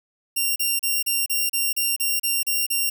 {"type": "tone bursts", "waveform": "5% pulse", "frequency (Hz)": 2769, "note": "F7", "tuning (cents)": -15, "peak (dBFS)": -11, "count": 11, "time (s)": [0.36, 2.9], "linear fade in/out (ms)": 10, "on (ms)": 200, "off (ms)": 34, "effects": []}